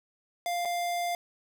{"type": "tone with dropouts", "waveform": "square", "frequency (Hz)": 698.5, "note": "F5", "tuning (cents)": 0, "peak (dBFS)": -29, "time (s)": [0.46, 1.15], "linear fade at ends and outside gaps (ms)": 1, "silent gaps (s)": [0.651, 0.655], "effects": []}